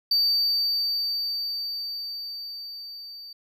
triangle tone with level ramp, 4613 Hz, D8, 32 cents flat, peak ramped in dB -17 to -38 dBFS, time 0.11-3.33 s, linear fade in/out 5 ms, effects none

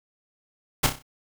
pink noise with echo, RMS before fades -19 dBFS, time 0.83-0.87 s, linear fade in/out 10 ms, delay 31 ms, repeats 5, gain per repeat -7 dB, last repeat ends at 1.025 s, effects none

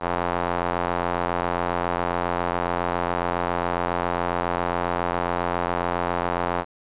square tone with band-pass filter, 43.65 Hz, F1, in tune, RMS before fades -25 dBFS, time 0-6.65 s, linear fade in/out 50 ms, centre 910 Hz, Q 1.3, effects resampled to 8000 Hz

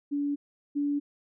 sine tone pair in turn, 286.8 / 287.9 Hz, D4 / D4, -41 / -34 cents, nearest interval unison, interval 7 cents, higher second, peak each -26 / -25 dBFS, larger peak second, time 0.11-0.36 / 0.75-1 s, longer neither, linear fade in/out 20 ms, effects none

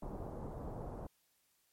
pink low-pass noise, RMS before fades -44 dBFS, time 0.02-1.07 s, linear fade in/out 5 ms, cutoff 900 Hz, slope 24 dB/octave, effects white hiss -75 dBFS RMS until 1.72 s + MP3 64 kbps

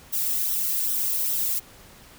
violet noise with flanger, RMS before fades -25 dBFS, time 0.12-1.6 s, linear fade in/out 20 ms, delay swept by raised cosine 0.42 to 1.37 ms, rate 2.5 Hz, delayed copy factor -0.55, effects pink hiss -49 dBFS RMS until 2.18 s

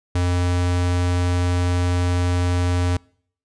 square tone, 88.8 Hz, F2, 29 cents sharp, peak -18 dBFS, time 0.15-2.97 s, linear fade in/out 5 ms, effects noise-tail reverb RT60 0.6 s tail -26 dB re dry + resampled to 22050 Hz

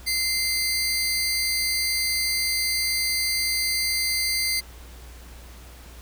sawtooth tone pair together, 2079 / 4670 Hz, C7 / D8, -12 / -11 cents, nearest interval octave + major second, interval 1401 cents, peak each -22 dBFS, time 0.06-4.61 s, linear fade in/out 20 ms, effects added 60 Hz sine -42 dBFS peak until 6.01 s + pink hiss -48 dBFS RMS until 6.01 s

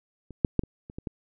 clicks, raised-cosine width 3 ms, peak -29 / -7 / -8 / -24 / -28 / -23 / -19 dBFS, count 7, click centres 0.307 / 0.448 / 0.593 / 0.636 / 0.899 / 0.985 / 1.072 s, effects none

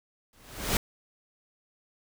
pink noise with exponential growth, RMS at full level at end -23 dBFS, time 0.33-0.77 s, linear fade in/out 1 ms, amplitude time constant 95 ms, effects none

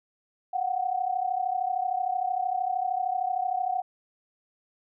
sine tone pair together, 724.9 / 758 Hz, F#5 / F#5, -36 / +42 cents, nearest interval minor second, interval 78 cents, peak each -28 dBFS, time 0.53-3.82 s, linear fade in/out 10 ms, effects none

